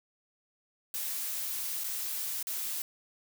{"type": "noise with dropouts", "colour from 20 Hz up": "blue", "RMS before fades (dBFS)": -35, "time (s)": [0.94, 2.82], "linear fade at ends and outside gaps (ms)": 1, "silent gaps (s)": [[1.837, 1.842], [2.428, 2.47]], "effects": []}